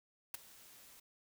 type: noise with ADSR envelope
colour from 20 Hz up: white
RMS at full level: -37 dBFS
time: 0.34-1 s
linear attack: 4 ms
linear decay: 12 ms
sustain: -22 dB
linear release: 7 ms
effects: none